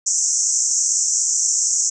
white band-pass noise, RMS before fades -19 dBFS, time 0.06-1.9 s, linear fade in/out 10 ms, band 5700 to 7700 Hz, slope 96 dB/octave, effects none

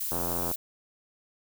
violet noise, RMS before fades -32 dBFS, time 0-0.56 s, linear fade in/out 10 ms
click train, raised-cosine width 1 ms, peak -19 dBFS, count 35, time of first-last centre 0.12-0.514 s, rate 86.3 Hz
effects none

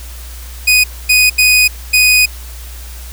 sawtooth tone bursts at uneven times, 2489 Hz, D#7, in tune, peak -3 dBFS, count 4, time 0.67-0.84 / 1.09-1.3 / 1.38-1.68 / 1.93-2.26 s, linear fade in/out 10 ms, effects added 60 Hz sine -27 dBFS peak until 3.12 s + white hiss -35 dBFS RMS until 3.12 s

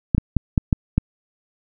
clicks, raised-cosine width 5 ms, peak -3 dBFS, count 6, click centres 0.148 / 0.181 / 0.367 / 0.578 / 0.728 / 0.98 s, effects none

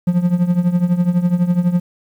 triangle tone with tremolo, 176.5 Hz, F3, 19 cents sharp, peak -7 dBFS, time 0.07-1.8 s, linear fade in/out 5 ms, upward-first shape triangle, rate 12 Hz, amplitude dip 85%, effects 8-bit

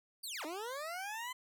20% pulse linear two-way sweep, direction down then up, 4792 to 293.7 to 1030 Hz, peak -35 dBFS, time 0.23-1.33 s, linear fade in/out 10 ms, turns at 0.45 s, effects none

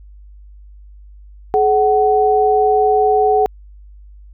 sine tone pair together, 425.1 / 750 Hz, G#4 / F#5, +40 / +23 cents, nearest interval minor seventh, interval 983 cents, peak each -13 dBFS, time 1.54-3.46 s, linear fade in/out 0 ms, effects added 50 Hz sine -37 dBFS peak until 4.33 s

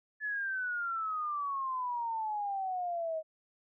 sine exponential sweep, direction down, 1730 to 626 Hz, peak -32 dBFS, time 0.2-3.23 s, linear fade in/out 50 ms, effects none

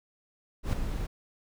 brown noise with ADSR envelope, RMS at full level -24 dBFS, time 0.63-1.07 s, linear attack 100 ms, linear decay 4 ms, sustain -8 dB, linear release 12 ms, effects none

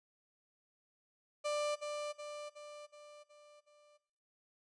35% pulse tone with echo, 592 Hz, D5, 14 cents sharp, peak -32 dBFS, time 1.44-1.76 s, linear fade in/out 20 ms, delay 370 ms, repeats 6, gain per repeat -5 dB, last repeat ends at 3.98 s, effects noise-tail reverb RT60 0.7 s tail -17 dB re dry + resampled to 22050 Hz

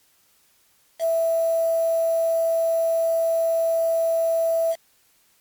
sine tone with quantisation, 659.3 Hz, E5, in tune, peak -18 dBFS, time 0.99-4.76 s, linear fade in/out 50 ms, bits 6, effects white hiss -61 dBFS RMS until 5.4 s + MP3 96 kbps

